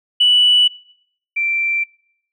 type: tone pair in turn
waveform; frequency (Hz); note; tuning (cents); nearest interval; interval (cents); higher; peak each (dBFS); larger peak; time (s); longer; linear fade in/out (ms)
sine; 2960 / 2349; F#7 / D7; 0 / 0; major third; 400; first; -8 / -16; first; 0.2-0.68 / 1.36-1.84; neither; 10
effects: noise-tail reverb RT60 0.7 s tail -23 dB re dry + tanh soft clip ceiling -4 dBFS